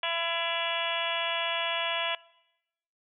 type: harmonic tone with a mistuned harmonic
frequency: 335.5 Hz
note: E4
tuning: 31 cents sharp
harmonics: 2 / 3 / 4 / 5 / 6 / 7 / 8 / 9 / 10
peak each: -35 / -35 / -41 / -37 / -40 / -37 / -38 / -35 / -35 dBFS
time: 0.03-2.15 s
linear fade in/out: 2 ms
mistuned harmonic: 9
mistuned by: -56 cents
effects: noise-tail reverb RT60 0.9 s tail -22 dB re dry